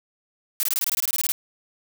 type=noise bursts; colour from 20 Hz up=blue; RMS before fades=-23 dBFS; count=14; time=0.6-1.32 s; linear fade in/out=0 ms; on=31 ms; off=22 ms; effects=none